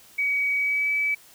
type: tone with pitch glide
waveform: sine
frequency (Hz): 2265 to 2295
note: C#7 to D7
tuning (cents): +37 to -40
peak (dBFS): -21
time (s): 0.18-1.15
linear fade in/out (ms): 10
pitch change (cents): +23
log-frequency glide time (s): 0.56-0.9
effects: white hiss -52 dBFS RMS until 1.34 s